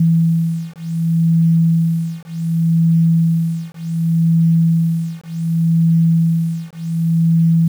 sine beating tone pair, 164.81 / 165.48 Hz, E3 / E3, 0 / +7 cents, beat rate 0.67 Hz, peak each -15 dBFS, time 0-7.68 s, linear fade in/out 5 ms, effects 7-bit

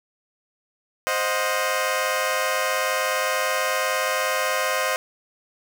15% pulse chord, C diminished, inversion none, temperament equal with one note detuned, 523.3 / 622.3 / 727.3 Hz, C5 / Eb5 / Gb5, 0 / 0 / -30 cents, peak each -18 / -19 / -23 dBFS, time 1.07-4.96 s, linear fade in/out 0 ms, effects none

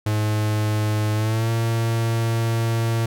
45% pulse tone with pitch glide, 106.8 to 114.47 Hz, G#2 to A#2, +49 to -31 cents, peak -19 dBFS, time 0.06-3.06 s, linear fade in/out 5 ms, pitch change +120 cents, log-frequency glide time 1.14-1.5 s, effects none

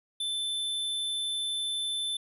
square tone, 3528 Hz, A7, 4 cents sharp, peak -30 dBFS, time 0.2-2.17 s, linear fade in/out 5 ms, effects resampled to 32000 Hz

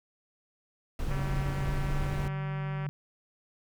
brown noise, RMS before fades -32 dBFS, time 0.99-2.28 s, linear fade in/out 2 ms
sine tone with pitch glide, 138.59 to 145.9 Hz, C#3 to D3, 0 to -11 cents, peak -31 dBFS, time 1.08-2.89 s, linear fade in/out 0 ms, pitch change +89 cents, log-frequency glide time 1.42-2.46 s
click train, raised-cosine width 0.5 ms, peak -27 dBFS, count 338, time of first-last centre 1.11-2.865 s, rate 192 Hz
effects none

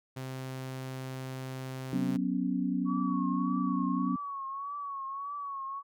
sawtooth tone, 130.81 Hz, C3, in tune, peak -33 dBFS, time 0.16-2.17 s, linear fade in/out 10 ms
sine chord, F# suspended fourth, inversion none, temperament equal, 185 / 246.9 / 277.2 Hz, F#3 / B3 / C#4, 0 / 0 / 0 cents, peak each -32 dBFS, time 1.93-4.16 s, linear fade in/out 2 ms
sine tone with vibrato, 1116 Hz, C#6, 11 cents sharp, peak -35 dBFS, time 2.85-5.83 s, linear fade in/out 50 ms, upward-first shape triangle, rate 1.7 Hz, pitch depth 70 cents each way
effects none

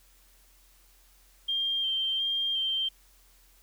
sine tone with vibrato, 3171 Hz, G7, 19 cents sharp, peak -26 dBFS, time 1.48-2.89 s, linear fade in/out 10 ms, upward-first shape square, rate 1.4 Hz, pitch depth 15 cents each way, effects added 43 Hz sine -60 dBFS peak until 3.62 s + white hiss -62 dBFS RMS until 3.62 s

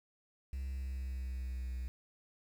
triangle tone with pitch glide, 66.6 to 62.5 Hz, C2 to B1, +31 to +21 cents, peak -34 dBFS, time 0.53-1.88 s, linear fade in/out 0 ms, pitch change -110 cents, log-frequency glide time 0.68-1.74 s, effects tanh soft clip ceiling -31 dBFS + 10-bit

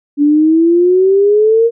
sine exponential sweep, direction up, 285.9 to 469.7 Hz, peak -6 dBFS, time 0.17-1.71 s, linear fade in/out 50 ms, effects none

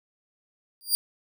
15% pulse tone with exponential growth, 4780 Hz, D8, 30 cents sharp, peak -10 dBFS, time 0.81-0.95 s, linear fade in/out 0 ms, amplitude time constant 30 ms, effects none

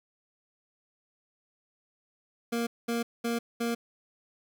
25% pulse tone bursts, 234 Hz, A#3, 7 cents sharp, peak -24 dBFS, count 4, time 2.52-3.75 s, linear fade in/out 10 ms, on 150 ms, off 210 ms, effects none

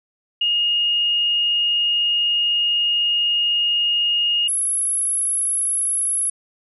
sine tone pair in turn, 2854 / 10775 Hz, F7 / E9, +37 / +37 cents, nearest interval octave + major seventh, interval 2300 cents, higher second, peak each -16 / -18 dBFS, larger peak first, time 0.41-4.48 / 4.48-6.3 s, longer first, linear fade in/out 5 ms, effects none

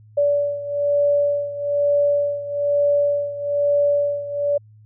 sine beating tone pair, 576 / 577.1 Hz, D5 / D5, -34 / -30 cents, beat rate 1.1 Hz, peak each -18 / -22 dBFS, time 0.17-4.58 s, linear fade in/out 10 ms, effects added 107 Hz sine -45 dBFS peak until 4.85 s

